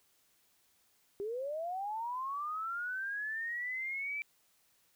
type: linear sweep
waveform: sine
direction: up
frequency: 390 to 2338 Hz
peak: -35 dBFS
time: 1.2-4.22 s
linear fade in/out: 0 ms
effects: white hiss -71 dBFS RMS until 4.95 s